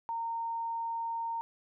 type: tone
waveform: sine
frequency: 920 Hz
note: A#5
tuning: 23 cents flat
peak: -32 dBFS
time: 0.09-1.41 s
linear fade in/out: 0 ms
effects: none